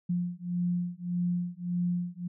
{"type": "beating tone pair", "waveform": "sine", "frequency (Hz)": [175.5, 177.2], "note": ["F3", "F3"], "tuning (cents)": [9, 25], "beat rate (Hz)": 1.7, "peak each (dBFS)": -31, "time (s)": [0.09, 2.28], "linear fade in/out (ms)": 10, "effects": []}